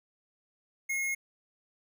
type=tone; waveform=square; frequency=2159 Hz; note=C#7; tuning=46 cents flat; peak=-30 dBFS; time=0.89-1.15 s; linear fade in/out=10 ms; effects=none